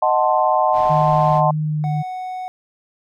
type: chord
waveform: sine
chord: D# diminished seventh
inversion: none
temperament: equal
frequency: 622.3 / 740 / 880 / 1046.5 Hz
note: D#5 / F#5 / A5 / C6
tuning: 0 / 0 / 0 / 0 cents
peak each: -19 / -18 / -19 / -20 dBFS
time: 0.02-1.51 s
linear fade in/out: 5 ms
type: low-pass noise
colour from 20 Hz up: pink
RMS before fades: -36 dBFS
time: 0.72-1.42 s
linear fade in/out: 50 ms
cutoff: 3700 Hz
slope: 12 dB/octave
type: tone with pitch glide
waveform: sine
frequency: 153.7 to 151.06 Hz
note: D#3 to D3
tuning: -21 to +49 cents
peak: -18 dBFS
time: 0.89-2.03 s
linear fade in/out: 20 ms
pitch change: -30 cents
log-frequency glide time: 1.62-1.86 s
type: tone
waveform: triangle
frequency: 740 Hz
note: F#5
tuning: in tune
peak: -23 dBFS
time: 1.84-2.48 s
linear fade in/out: 0 ms
effects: none